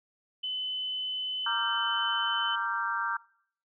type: tone with pitch glide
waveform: sine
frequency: 3023 to 3042 Hz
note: F#7 to F#7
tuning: +36 to +47 cents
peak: -30 dBFS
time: 0.43-2.56 s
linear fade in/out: 10 ms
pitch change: +11 cents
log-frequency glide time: 1.29-2.27 s
type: chord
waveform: sine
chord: G minor seventh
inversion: first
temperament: equal with one note detuned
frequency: 932.3 / 1174.7 / 1375.3 / 1568 Hz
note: Bb5 / D6 / F6 / G6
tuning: 0 / 0 / -27 / 0 cents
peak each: -34 / -34 / -33 / -33 dBFS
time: 1.46-3.17 s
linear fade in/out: 5 ms
effects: noise-tail reverb RT60 0.6 s tail -23 dB re dry